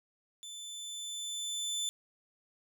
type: tone with level ramp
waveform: 25% pulse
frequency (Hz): 3520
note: A7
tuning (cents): 0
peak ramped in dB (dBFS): -40 to -28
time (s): 0.43-1.89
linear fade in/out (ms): 0
effects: none